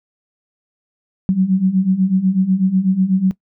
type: beating tone pair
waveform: sine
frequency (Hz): 183.5 / 191.6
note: F#3 / G3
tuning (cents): -14 / -39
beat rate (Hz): 8.1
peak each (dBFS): -17 / -14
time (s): 1.29-3.31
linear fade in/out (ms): 0
effects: noise-tail reverb RT60 0.1 s tail -20 dB re dry